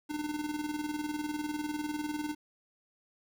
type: tone with tremolo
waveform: square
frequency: 300 Hz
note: D4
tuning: 37 cents sharp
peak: -32 dBFS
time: 0.09-2.35 s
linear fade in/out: 20 ms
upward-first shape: square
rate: 20 Hz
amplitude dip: 55%
effects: none